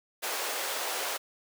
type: high-pass noise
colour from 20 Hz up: pink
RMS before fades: -33 dBFS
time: 0.22-1.18 s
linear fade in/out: 20 ms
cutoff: 460 Hz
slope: 24 dB/octave
effects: none